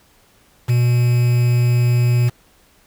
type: tone with quantisation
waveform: triangle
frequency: 121.4 Hz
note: B2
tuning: 29 cents flat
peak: -10 dBFS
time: 0.68-2.3 s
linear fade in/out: 20 ms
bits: 5
effects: pink hiss -54 dBFS RMS until 2.86 s